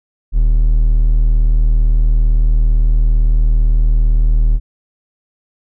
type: tone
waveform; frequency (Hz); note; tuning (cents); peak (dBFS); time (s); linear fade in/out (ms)
triangle; 38.89; D#1; 0; -6; 0.32-4.6; 50
effects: none